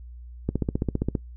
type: click train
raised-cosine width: 3 ms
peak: -11 dBFS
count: 11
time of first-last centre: 0.49-1.152 s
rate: 15.1 Hz
effects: noise-tail reverb RT60 0.1 s tail -22 dB re dry + added 60 Hz sine -39 dBFS peak until 1.36 s